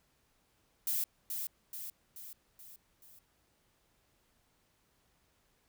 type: noise with echo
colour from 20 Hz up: violet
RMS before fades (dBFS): -33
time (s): 0.87-1.04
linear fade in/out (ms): 2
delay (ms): 430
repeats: 5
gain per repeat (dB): -5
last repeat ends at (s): 3.19
effects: pink hiss -73 dBFS RMS until 5.68 s